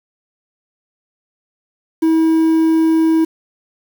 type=tone with quantisation; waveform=triangle; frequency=322.4 Hz; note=E4; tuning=38 cents flat; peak=-8 dBFS; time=2.02-3.25 s; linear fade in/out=10 ms; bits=6; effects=none